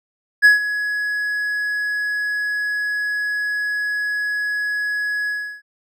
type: tone with ADSR envelope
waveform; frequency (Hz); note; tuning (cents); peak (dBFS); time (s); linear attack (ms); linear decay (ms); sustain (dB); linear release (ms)
triangle; 1680; G#6; +19; -4; 0.42-5.62; 30; 140; -14; 340
effects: none